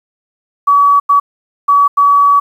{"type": "tone bursts at uneven times", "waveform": "sine", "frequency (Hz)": 1138, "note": "C#6", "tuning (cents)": 45, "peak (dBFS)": -5, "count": 4, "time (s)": [[0.67, 1], [1.09, 1.2], [1.68, 1.88], [1.97, 2.4]], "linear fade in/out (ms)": 10, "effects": ["7-bit"]}